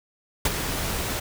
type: noise with ADSR envelope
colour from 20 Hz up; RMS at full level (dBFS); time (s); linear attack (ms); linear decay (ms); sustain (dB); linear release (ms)
pink; -19; 0.45-1.2; 5; 32; -9; 9
effects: none